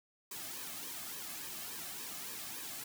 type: noise with flanger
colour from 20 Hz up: white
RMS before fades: -44 dBFS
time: 0.31-2.84 s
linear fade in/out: 5 ms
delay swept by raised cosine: 1.4 to 2.15 ms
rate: 3.5 Hz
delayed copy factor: -0.75
effects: none